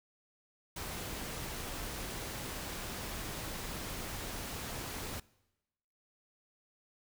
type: noise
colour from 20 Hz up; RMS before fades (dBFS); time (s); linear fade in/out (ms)
pink; -41; 0.76-5.2; 5
effects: noise-tail reverb RT60 1.0 s tail -23 dB re dry